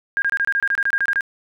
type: tone bursts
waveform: sine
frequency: 1617 Hz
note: G#6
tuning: 47 cents flat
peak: -16 dBFS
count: 14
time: 0.17-1.208 s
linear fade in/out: 0 ms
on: 50 ms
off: 26 ms
effects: none